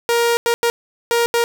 sawtooth tone bursts at uneven times, 470 Hz, A#4, 14 cents sharp, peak -10 dBFS, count 5, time 0.09-0.37 / 0.46-0.54 / 0.63-0.7 / 1.11-1.26 / 1.34-1.44 s, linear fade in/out 0 ms, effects none

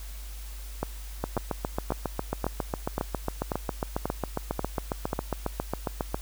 two click trains, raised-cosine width 1 ms, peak -13 / -13 dBFS, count 9 / 37, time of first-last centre 0.83-5.131 / 1.24-6.145 s, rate 1.86 / 7.34 Hz, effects added 50 Hz sine -37 dBFS peak until 6.21 s + white hiss -48 dBFS RMS until 6.21 s

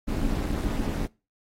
brown noise with amplitude modulation, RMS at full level -23 dBFS, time 0.07-1.07 s, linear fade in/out 20 ms, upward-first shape sine, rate 249 Hz, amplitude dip 95%, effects noise-tail reverb RT60 0.3 s tail -23 dB re dry + AAC 48 kbps

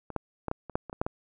clicks, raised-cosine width 1 ms, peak -25 / -15 / -17 / -15 / -26 / -12 / -25 / -24 / -12 / -17 dBFS, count 10, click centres 0.103 / 0.163 / 0.483 / 0.514 / 0.697 / 0.755 / 0.897 / 0.929 / 1.015 / 1.065 s, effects none

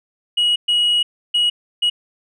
sine tone bursts at uneven times, 2905 Hz, F#7, 32 cents flat, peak -11 dBFS, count 4, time 0.37-0.56 / 0.68-1.03 / 1.34-1.5 / 1.82-1.9 s, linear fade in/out 10 ms, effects tanh soft clip ceiling -12 dBFS

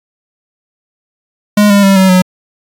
square tone with pitch steps, 207.7 / 201.4 / 195.36 / 189.47 / 183.76 Hz, G#3 / G3 / G3 / F#3 / F#3, 0 / +47 / -6 / +41 / -12 cents, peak -5 dBFS, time 1.57-2.22 s, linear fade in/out 5 ms, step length 130 ms, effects AAC 48 kbps

